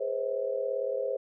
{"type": "tone cluster", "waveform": "sine", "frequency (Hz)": [413.9, 494.2, 532, 643], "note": ["G#4", "B4", "C5", "E5"], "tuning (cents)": [-6, 1, 29, -43], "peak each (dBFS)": [-36, -35, -30, -39], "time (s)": [0, 1.17], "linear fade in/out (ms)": 10, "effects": []}